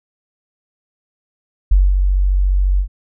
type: tone with ADSR envelope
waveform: sine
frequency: 47.14 Hz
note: F#1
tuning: 33 cents sharp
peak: -6 dBFS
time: 1.71-2.88 s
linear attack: 8 ms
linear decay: 210 ms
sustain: -5 dB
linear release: 87 ms
effects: none